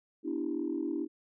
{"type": "chord", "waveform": "sine", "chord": "E minor seventh", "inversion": "second", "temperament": "equal with one note detuned", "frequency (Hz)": [246.9, 293.7, 331.9, 392], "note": ["B3", "D4", "E4", "G4"], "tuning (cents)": [0, 0, 12, 0], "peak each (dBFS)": [-40, -34, -34, -40], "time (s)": [0.23, 1.08], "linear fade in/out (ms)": 50, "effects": ["tanh soft clip ceiling -22 dBFS"]}